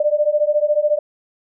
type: beating tone pair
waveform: sine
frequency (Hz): 590 / 604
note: D5 / D5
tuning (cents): +8 / +48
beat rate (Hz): 14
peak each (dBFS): -17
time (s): 0-0.99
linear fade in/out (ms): 5
effects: none